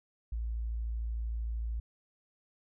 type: tone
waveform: sine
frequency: 56.6 Hz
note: A1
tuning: 50 cents sharp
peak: -32 dBFS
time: 0.32-1.8 s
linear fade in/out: 5 ms
effects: none